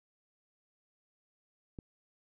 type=click; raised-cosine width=3 ms; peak=-30 dBFS; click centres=1.788 s; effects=none